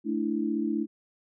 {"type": "chord", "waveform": "sine", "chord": "A suspended fourth", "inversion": "none", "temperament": "equal", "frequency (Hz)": [220, 293.7, 329.6], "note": ["A3", "D4", "E4"], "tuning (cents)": [0, 0, 0], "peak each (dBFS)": -30, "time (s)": [0.04, 0.87], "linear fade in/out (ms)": 50, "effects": []}